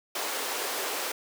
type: high-pass noise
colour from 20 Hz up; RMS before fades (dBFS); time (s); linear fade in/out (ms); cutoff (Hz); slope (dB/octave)
pink; -32; 0.15-1.12; 5; 380; 24
effects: none